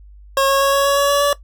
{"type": "tone with pitch steps", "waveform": "25% pulse", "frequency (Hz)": [544, 548.1, 552.2, 556.4, 560.6, 564.8, 569.1, 573.4], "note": ["C#5", "C#5", "C#5", "C#5", "C#5", "C#5", "C#5", "D5"], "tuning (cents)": [-33, -20, -7, 6, 19, 32, 45, -42], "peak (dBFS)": -9, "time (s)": [0.37, 1.33], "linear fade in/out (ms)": 2, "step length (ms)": 120, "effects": ["noise-tail reverb RT60 0.1 s tail -17 dB re dry", "added 50 Hz sine -39 dBFS peak until 1.43 s"]}